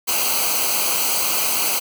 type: noise with comb filter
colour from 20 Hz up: white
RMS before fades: -20 dBFS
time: 0.07-1.8 s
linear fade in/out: 20 ms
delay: 0.56 ms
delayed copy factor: -0.8
effects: none